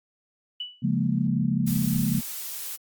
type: tone with exponential decay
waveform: sine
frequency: 2960 Hz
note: F#7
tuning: in tune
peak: -27 dBFS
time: 0.6-0.85 s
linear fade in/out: 5 ms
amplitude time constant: 53 ms
type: chord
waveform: sine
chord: Bb minor seventh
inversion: first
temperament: equal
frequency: 138.59 / 174.61 / 207.7 / 233.1 Hz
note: Db3 / F3 / Ab3 / Bb3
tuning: 0 / 0 / 0 / 0 cents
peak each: -27 dBFS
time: 0.82-2.21 s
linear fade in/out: 20 ms
type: noise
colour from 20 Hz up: blue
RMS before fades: -34 dBFS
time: 1.66-2.77 s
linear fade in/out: 20 ms
effects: Opus 32 kbps